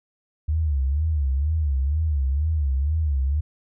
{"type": "tone with vibrato", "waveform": "sine", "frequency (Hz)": 72.9, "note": "D2", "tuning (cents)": -12, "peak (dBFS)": -19, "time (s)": [0.48, 3.41], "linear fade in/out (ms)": 10, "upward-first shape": "sine", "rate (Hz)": 2.1, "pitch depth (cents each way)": 170, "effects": []}